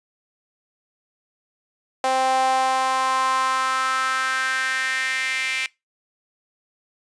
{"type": "tone with high-pass filter sweep", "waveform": "sawtooth", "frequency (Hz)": 261.6, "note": "C4", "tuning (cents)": 0, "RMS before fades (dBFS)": -22, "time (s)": [2.04, 5.66], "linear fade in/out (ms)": 0, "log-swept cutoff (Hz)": [680, 2300], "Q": 4.4, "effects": ["noise-tail reverb RT60 0.2 s tail -21 dB re dry", "resampled to 22050 Hz"]}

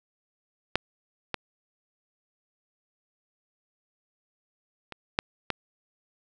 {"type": "clicks", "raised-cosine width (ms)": 0.3, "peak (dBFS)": [-6, -12, -22, -6, -10], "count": 5, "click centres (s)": [0.756, 1.343, 4.923, 5.189, 5.503], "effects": []}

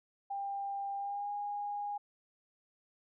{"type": "tone with pitch glide", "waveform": "sine", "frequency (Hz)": [796, 819.8], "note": ["G5", "G#5"], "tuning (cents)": [26, -23], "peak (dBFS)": -35, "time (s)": [0.3, 1.98], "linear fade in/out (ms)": 10, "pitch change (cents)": 51, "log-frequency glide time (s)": [0.96, 1.31], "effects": []}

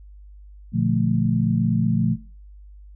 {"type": "chord", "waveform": "sine", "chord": "Bb major seventh", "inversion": "none", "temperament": "equal with one note detuned", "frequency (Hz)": [118.78, 146.83, 174.61, 220], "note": ["Bb2", "D3", "F3", "A3"], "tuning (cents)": [33, 0, 0, 0], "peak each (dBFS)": [-23, -26, -22, -23], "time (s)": [0.72, 2.17], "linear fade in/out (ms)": 50, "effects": ["noise-tail reverb RT60 0.4 s tail -20 dB re dry", "added 50 Hz sine -41 dBFS peak until 2.95 s"]}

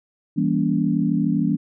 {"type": "chord", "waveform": "sine", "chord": "E diminished seventh", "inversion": "none", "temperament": "just", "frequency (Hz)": [164.81, 197.78, 237.3, 284.8], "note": ["E3", "G3", "Bb3", "Db4"], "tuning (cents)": [0, 16, 31, 47], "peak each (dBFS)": -23, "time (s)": [0.36, 1.57], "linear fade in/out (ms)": 20, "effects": []}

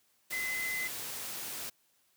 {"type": "tone in noise", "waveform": "sine", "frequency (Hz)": 2037, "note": "C7", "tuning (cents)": -47, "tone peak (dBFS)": -33, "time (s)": [0.32, 0.88], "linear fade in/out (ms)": 10, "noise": "white", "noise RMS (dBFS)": -40, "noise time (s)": [0.3, 1.7], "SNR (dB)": 4, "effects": ["white hiss -71 dBFS RMS until 2.16 s", "high-pass 80 Hz 12 dB/octave"]}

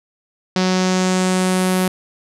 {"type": "tone with low-pass filter sweep", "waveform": "sawtooth", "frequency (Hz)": 185, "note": "F#3", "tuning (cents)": 0, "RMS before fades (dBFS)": -17, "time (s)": [0.56, 1.88], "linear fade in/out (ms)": 2, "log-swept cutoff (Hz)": [5100, 12000], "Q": 2.3, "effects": []}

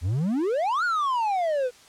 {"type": "exponential two-way sweep", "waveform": "triangle", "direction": "up then down", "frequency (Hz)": [77.78, 1480, 479.4], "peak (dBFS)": -20, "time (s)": [0.01, 1.71], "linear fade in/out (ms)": 50, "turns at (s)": 0.84, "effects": ["white hiss -52 dBFS RMS until 1.88 s", "low-pass 8000 Hz 12 dB/octave"]}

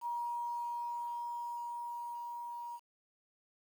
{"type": "tone with level ramp", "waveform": "sine", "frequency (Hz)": 951, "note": "A#5", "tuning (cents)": 34, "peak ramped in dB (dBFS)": [-34, -41], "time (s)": [0.01, 2.8], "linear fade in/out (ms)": 50, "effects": ["10-bit"]}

